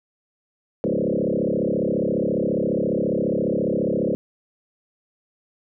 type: tone with frequency modulation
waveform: sine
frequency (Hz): 357.5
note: F4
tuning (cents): +41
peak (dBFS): -19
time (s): 0.84-4.15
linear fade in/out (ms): 0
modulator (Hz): 34.6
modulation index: 5.7
effects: none